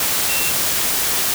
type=tone in noise; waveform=sine; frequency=2718 Hz; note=F7; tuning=48 cents flat; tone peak=-24 dBFS; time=0.29-0.5 s; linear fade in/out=2 ms; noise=white; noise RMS=-19 dBFS; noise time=0-1.34 s; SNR=-8 dB; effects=none